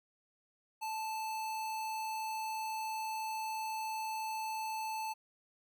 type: tone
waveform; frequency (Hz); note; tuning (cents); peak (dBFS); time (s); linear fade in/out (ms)
square; 877; A5; -6; -37; 0.81-5.14; 20
effects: none